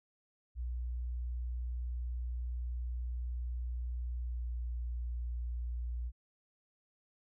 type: tone with pitch glide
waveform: sine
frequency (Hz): 60.7 to 59.83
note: B1 to A#1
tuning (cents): -29 to +46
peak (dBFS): -34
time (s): 0.55-6.12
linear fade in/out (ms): 50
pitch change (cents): -25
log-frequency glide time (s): 4.2-4.46
effects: tanh soft clip ceiling -30 dBFS